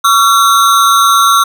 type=ring-modulated tone; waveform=square; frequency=1244.5 Hz; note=D#6; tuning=in tune; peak=-3 dBFS; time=0.04-1.44 s; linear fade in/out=10 ms; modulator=114 Hz; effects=none